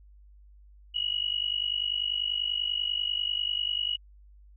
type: tone with amplitude modulation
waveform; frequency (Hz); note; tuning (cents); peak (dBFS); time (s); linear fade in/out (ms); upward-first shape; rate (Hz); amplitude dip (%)
sine; 2911; F#7; -29; -23; 0.94-3.97; 20; sine; 50.2; 85
effects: added 50 Hz sine -51 dBFS peak until 4.56 s